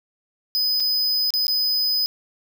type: tone with dropouts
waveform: square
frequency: 5010 Hz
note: D#8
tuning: 11 cents sharp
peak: -19 dBFS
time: 0.55-2.06 s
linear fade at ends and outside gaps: 0 ms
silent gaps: 0.8-0.804 / 1.305-1.338 / 1.468-1.481 s
effects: 8-bit